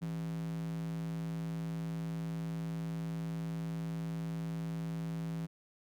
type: tone with high-pass filter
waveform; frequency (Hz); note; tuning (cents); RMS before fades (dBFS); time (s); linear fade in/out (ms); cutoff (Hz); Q
square; 55; A1; 0; -38; 0.01-5.47; 20; 180; 8.8
effects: none